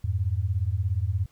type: beating tone pair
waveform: sine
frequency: 86.2 / 103.2 Hz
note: F2 / G#2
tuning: -22 / -10 cents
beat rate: 17 Hz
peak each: -26 dBFS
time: 0.04-1.26 s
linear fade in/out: 5 ms
effects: pink hiss -64 dBFS RMS until 1.31 s